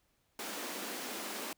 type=high-pass noise; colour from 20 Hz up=pink; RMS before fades=-41 dBFS; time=0.39-1.53 s; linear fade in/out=2 ms; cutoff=210 Hz; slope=48 dB/octave; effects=pink hiss -75 dBFS RMS until 1.57 s